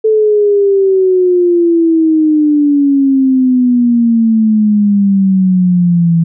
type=exponential sweep; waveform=sine; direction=down; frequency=440 to 164.81 Hz; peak=-6 dBFS; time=0.04-6.24 s; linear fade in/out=10 ms; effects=none